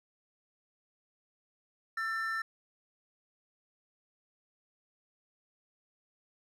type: tone pair together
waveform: triangle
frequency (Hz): 1339.7 / 1787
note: E6 / A6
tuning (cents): +28 / +26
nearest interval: perfect fourth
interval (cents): 498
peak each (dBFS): -34 / -32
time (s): 1.97-2.42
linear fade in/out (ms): 5
effects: none